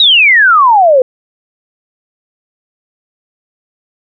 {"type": "exponential sweep", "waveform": "sine", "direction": "down", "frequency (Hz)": [3925, 493.9], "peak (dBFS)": -3, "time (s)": [0, 1.02], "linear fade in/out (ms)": 2, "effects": []}